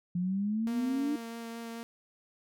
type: exponential sweep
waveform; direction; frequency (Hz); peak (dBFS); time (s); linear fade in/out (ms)
sine; up; 173.9 to 299.3; -28; 0.15-1.16; 5
type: tone with vibrato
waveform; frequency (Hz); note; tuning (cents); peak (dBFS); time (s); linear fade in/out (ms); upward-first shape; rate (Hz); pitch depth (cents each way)
sawtooth; 230.8; A#3; -17; -35; 0.67-1.83; 0; sine; 4.6; 10
effects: none